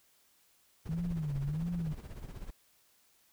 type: noise with tremolo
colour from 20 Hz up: brown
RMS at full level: -41 dBFS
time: 0.85-2.51 s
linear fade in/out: 10 ms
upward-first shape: sine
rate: 16 Hz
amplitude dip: 70%
type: tone with vibrato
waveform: sine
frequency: 155.2 Hz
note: D#3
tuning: 4 cents flat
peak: -32 dBFS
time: 0.89-1.93 s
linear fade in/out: 2 ms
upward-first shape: sine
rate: 1.5 Hz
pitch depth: 200 cents each way
effects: white hiss -68 dBFS RMS until 3.32 s